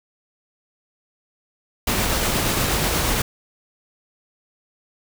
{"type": "noise with tremolo", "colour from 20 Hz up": "pink", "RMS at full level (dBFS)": -20, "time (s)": [1.87, 3.22], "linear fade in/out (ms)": 5, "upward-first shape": "triangle", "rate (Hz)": 8.4, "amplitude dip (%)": 25, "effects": []}